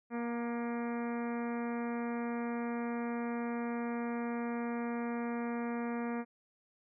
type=harmonic tone with a mistuned harmonic; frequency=236.6 Hz; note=A#3; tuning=26 cents sharp; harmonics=1 / 2 / 3 / 4 / 5 / 6 / 7 / 8 / 9 / 10; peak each=-35 / -41 / -45 / -47 / -49 / -51 / -52 / -53 / -54 / -55 dBFS; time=0.1-6.25 s; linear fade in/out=50 ms; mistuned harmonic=4; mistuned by=-24 cents; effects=none